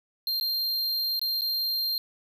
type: tone with dropouts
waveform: square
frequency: 4186 Hz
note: C8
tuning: in tune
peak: -26 dBFS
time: 0.27-1.98 s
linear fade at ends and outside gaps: 1 ms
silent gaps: 0.399-0.41 / 1.194-1.215 / 1.41-1.418 s
effects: none